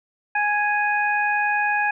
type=harmonic tone; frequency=830.6 Hz; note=G#5; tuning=in tune; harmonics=1 / 2 / 3; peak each=-22 / -22 / -26 dBFS; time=0.35-1.91 s; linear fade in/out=5 ms; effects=none